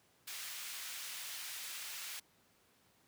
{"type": "high-pass noise", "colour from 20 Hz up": "pink", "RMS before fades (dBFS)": -45, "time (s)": [0.27, 2.2], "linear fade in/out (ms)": 10, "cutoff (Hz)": 2000, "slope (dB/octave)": 12, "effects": ["pink hiss -70 dBFS RMS until 3.07 s", "high-pass 100 Hz 12 dB/octave"]}